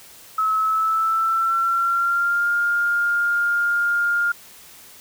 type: tone with pitch glide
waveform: sine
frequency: 1292 to 1408.9 Hz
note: E6 to F6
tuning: -35 to +15 cents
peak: -17 dBFS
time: 0.38-4.32 s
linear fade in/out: 5 ms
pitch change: +150 cents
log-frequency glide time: 0.58-2.5 s
effects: white hiss -45 dBFS RMS until 5 s